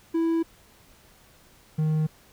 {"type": "tone pair in turn", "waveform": "triangle", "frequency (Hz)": [329.6, 155.55], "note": ["E4", "D#3"], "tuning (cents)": [0, 0], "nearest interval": "octave + minor second", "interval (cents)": 1300, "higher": "first", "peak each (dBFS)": -19, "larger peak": "neither", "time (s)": [[0.14, 0.43], [1.78, 2.07]], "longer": "neither", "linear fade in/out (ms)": 10, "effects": ["pink hiss -56 dBFS RMS until 2.32 s"]}